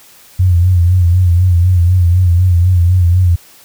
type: tone with vibrato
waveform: sine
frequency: 89 Hz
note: F2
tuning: 33 cents sharp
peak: -6 dBFS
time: 0.39-3.36 s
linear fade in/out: 10 ms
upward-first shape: sine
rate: 4 Hz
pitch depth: 70 cents each way
effects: white hiss -42 dBFS RMS until 3.64 s